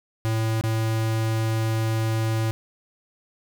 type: tone with dropouts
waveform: square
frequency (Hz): 111.5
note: A2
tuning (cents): +23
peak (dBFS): -22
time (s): 0.25-2.51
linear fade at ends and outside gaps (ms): 0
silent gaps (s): 0.611-0.638
effects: none